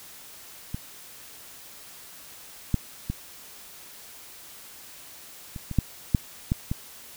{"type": "clicks", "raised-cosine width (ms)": 5, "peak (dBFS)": [-18, -9, -15, -23, -20, -7, -6, -10, -14], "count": 9, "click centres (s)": [0.745, 2.743, 3.1, 5.562, 5.713, 5.787, 6.148, 6.519, 6.715], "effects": ["white hiss -46 dBFS RMS until 7.16 s"]}